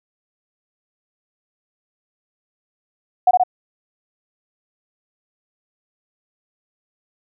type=tone with echo; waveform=sine; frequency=730 Hz; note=F#5; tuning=24 cents flat; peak=-8 dBFS; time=3.27-3.31 s; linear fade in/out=5 ms; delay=63 ms; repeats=2; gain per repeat=-2 dB; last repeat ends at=3.436 s; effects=none